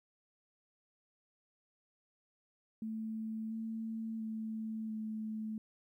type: tone with pitch steps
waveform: sine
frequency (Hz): 220.5 / 223.5 / 220.3 / 217.7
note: A3 / A3 / A3 / A3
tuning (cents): +4 / +27 / +2 / -18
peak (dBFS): -37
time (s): 2.82-5.58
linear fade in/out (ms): 2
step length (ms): 690
effects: 13-bit